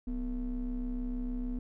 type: ring-modulated tone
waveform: triangle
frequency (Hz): 107.7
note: A2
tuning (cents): -37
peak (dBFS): -27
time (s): 0.07-1.59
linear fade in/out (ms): 5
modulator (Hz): 141
effects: none